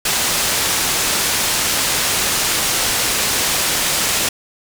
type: low-pass noise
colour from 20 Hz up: white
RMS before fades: -18 dBFS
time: 0.05-4.29 s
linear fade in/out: 5 ms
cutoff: 9400 Hz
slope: 12 dB/octave
effects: none